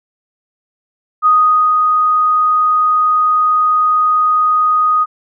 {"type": "tone with ADSR envelope", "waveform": "sine", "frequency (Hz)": 1244.5, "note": "D#6", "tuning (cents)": 0, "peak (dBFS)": -6, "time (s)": [1.22, 5.06], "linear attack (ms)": 40, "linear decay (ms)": 470, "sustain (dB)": -3, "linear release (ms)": 36, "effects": []}